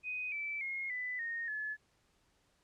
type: tone with pitch steps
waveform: sine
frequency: 2500 / 2319 / 2151 / 1995.7 / 1851.4 / 1717.4 Hz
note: D#7 / D7 / C7 / B6 / A#6 / A6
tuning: +8 / -22 / +47 / +18 / -12 / -42 cents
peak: -36 dBFS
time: 0.03-1.77 s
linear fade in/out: 50 ms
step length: 290 ms
effects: pink hiss -73 dBFS RMS until 2.63 s + low-pass 9000 Hz 12 dB/octave